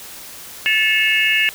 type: tone cluster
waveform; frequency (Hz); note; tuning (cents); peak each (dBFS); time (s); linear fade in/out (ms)
sine; 1744 / 2180 / 2620 / 2837; A6 / C#7 / E7 / F7; -16 / -29 / -11 / +27; -19; 0.66-1.49; 0
effects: white hiss -36 dBFS RMS until 1.54 s